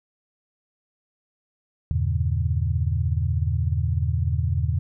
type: chord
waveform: sine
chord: E diminished seventh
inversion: none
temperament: just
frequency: 82.41 / 98.89 / 118.67 / 142.4 Hz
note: E2 / G2 / Bb2 / Db3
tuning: 0 / +16 / +31 / +47 cents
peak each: -23 / -27 / -27 / -28 dBFS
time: 1.91-4.79 s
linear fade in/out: 0 ms
effects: none